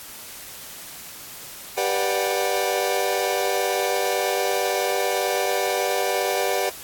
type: chord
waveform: sawtooth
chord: G major seventh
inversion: none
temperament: just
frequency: 392 / 490 / 588 / 735 Hz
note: G4 / B4 / D5 / F#5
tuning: 0 / -14 / +2 / -12 cents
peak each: -22 dBFS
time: 1.77-6.7 s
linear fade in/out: 10 ms
effects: white hiss -39 dBFS RMS until 6.83 s + AAC 64 kbps